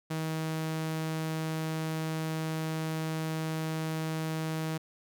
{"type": "tone", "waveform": "sawtooth", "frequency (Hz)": 159, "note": "D#3", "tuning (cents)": 38, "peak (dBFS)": -27, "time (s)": [0.1, 4.78], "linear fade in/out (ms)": 10, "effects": []}